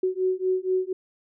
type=beating tone pair; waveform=sine; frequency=370.2 / 374.4 Hz; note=F#4 / F#4; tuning=+1 / +20 cents; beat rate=4.2 Hz; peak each=-25 dBFS; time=0.03-0.93 s; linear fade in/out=5 ms; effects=none